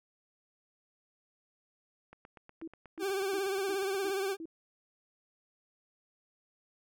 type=click train; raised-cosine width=0.5 ms; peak=-36 dBFS; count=17; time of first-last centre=2.13-4.069 s; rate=8.25 Hz
type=tone bursts; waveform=sine; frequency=326.1 Hz; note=E4; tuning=19 cents flat; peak=-39 dBFS; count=6; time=2.62-4.456 s; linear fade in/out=2 ms; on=56 ms; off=300 ms
type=tone with vibrato; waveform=40% pulse; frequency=390 Hz; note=G4; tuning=9 cents flat; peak=-30 dBFS; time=2.99-4.37 s; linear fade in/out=50 ms; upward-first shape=triangle; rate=17 Hz; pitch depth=70 cents each way
effects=none